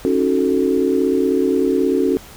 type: chord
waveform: sine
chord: D# half-diminished seventh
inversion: third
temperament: equal with one note detuned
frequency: 274.8 / 311.1 / 370 / 440 Hz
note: C#4 / D#4 / F#4 / A4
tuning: -15 / 0 / 0 / 0 cents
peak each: -18 / -24 / -18 / -20 dBFS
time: 0.05-2.17 s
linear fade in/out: 0 ms
effects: pink hiss -40 dBFS RMS until 2.36 s